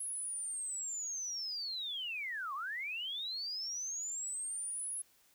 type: linear two-way sweep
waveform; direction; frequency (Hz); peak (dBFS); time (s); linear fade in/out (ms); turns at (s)
sine; down then up; 10760 to 1049 to 10760; -37; 0-5.02; 5; 2.54
effects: white hiss -68 dBFS RMS until 5.34 s